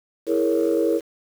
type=chord; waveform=sine; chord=A# half-diminished seventh; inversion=second; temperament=equal; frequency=329.6 / 415.3 / 466.2 / 554.4 Hz; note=E4 / G#4 / A#4 / C#5; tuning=0 / 0 / 0 / 0 cents; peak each=-21 / -24 / -21 / -25 dBFS; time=0.26-1.01 s; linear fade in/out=50 ms; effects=tanh soft clip ceiling -10 dBFS + 7-bit